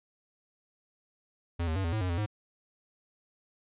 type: tone with pitch steps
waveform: square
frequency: 85.2 / 79.7 / 96.1 / 83.5 / 108.9 / 91.3 / 85.5 / 105.7 Hz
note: F2 / D#2 / G2 / E2 / A2 / F#2 / F2 / G#2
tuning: -42 / +42 / -34 / +23 / -17 / -23 / -36 / +31 cents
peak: -29 dBFS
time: 1.59-2.262 s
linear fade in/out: 10 ms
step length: 84 ms
effects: resampled to 8000 Hz